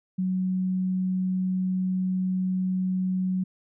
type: tone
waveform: sine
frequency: 185.6 Hz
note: F#3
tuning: 6 cents sharp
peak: -23 dBFS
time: 0.18-3.44 s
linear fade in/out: 10 ms
effects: none